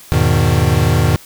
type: chord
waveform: square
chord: E major seventh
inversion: none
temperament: equal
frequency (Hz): 82.41 / 103.83 / 123.47 / 155.56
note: E2 / G#2 / B2 / D#3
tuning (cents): 0 / 0 / 0 / 0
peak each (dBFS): -17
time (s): 0.12-1.16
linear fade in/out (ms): 0
effects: white hiss -40 dBFS RMS until 1.25 s